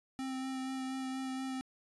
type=tone with vibrato; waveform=square; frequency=262.7 Hz; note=C4; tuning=7 cents sharp; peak=-37 dBFS; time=0.19-1.61 s; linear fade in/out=0 ms; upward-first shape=sine; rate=4.2 Hz; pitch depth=13 cents each way; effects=resampled to 24000 Hz